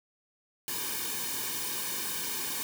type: noise with comb filter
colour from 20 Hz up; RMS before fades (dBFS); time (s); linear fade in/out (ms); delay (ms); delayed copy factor
white; -34; 0.68-2.63; 0; 1.5; -0.9
effects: none